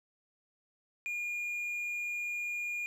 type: tone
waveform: triangle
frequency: 2425 Hz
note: D#7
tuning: 45 cents flat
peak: -32 dBFS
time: 1.06-2.86 s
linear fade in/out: 0 ms
effects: none